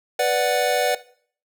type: chord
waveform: square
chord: B minor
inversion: none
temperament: equal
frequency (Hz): 493.9 / 587.3 / 740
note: B4 / D5 / F#5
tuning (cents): 0 / 0 / 0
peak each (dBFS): -23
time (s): 0.19-0.95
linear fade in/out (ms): 5
effects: noise-tail reverb RT60 0.5 s tail -17 dB re dry